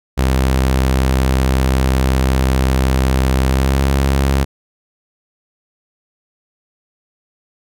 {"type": "tone with pitch glide", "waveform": "sawtooth", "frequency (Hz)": [65.41, 67.91], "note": ["C2", "C#2"], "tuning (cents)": [0, -35], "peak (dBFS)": -8, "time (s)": [0.17, 4.45], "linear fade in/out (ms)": 20, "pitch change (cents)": 65, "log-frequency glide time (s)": [3.47, 3.81], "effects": []}